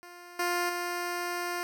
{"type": "tone with level steps", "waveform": "10% pulse", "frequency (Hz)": 351.4, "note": "F4", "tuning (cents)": 11, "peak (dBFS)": [-38, -19, -23], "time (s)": [0.03, 1.63], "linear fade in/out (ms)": 0, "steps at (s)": [0.39, 0.69], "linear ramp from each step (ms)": 5, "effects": []}